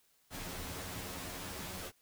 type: noise with comb filter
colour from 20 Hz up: pink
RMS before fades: -43 dBFS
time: 0.3-1.92 s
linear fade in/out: 50 ms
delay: 11 ms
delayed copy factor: +0.95
effects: white hiss -71 dBFS RMS until 2.01 s